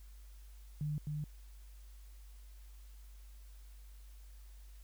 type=tone with echo; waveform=sine; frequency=150 Hz; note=D3; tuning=37 cents sharp; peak=-34 dBFS; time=0.81-0.98 s; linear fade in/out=0 ms; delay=260 ms; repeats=1; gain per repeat=-2 dB; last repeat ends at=1.24 s; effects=added 50 Hz sine -51 dBFS peak until 4.83 s + white hiss -67 dBFS RMS until 4.83 s